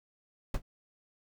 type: noise with exponential decay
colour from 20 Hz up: brown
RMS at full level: -21 dBFS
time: 0.54-0.62 s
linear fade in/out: 5 ms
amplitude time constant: 17 ms
effects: none